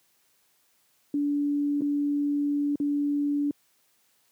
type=tone with dropouts; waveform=sine; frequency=288.7 Hz; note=D4; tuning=30 cents flat; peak=-23 dBFS; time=1.14-3.51 s; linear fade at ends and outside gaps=2 ms; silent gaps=1.809-1.818 / 2.757-2.8 s; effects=white hiss -67 dBFS RMS until 4.31 s + high-pass 100 Hz 12 dB/octave